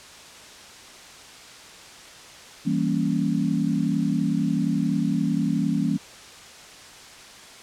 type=chord; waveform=sine; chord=E diminished seventh; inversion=none; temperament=equal; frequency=164.81 / 196 / 233.1 / 277.2 Hz; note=E3 / G3 / Bb3 / Db4; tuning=0 / 0 / 0 / 0 cents; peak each=-26 dBFS; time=2.65-5.98 s; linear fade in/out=20 ms; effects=white hiss -44 dBFS RMS until 7.62 s + low-pass 7000 Hz 12 dB/octave